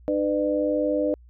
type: tone cluster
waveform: sine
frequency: 302.2 / 499.8 / 600 Hz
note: D4 / B4 / D5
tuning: +50 / +21 / +37 cents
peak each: -25 dBFS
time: 0.08-1.14 s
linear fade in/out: 0 ms
effects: added 60 Hz sine -47 dBFS peak until 1.29 s